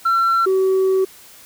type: tone pair in turn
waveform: sine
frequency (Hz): 1354 / 380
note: E6 / F#4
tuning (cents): +46 / +46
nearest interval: octave + minor seventh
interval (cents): 2200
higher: first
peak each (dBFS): -11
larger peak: neither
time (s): 0.05-0.46 / 0.46-1.05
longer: second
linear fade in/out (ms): 10
effects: tanh soft clip ceiling -12 dBFS + white hiss -44 dBFS RMS until 1.45 s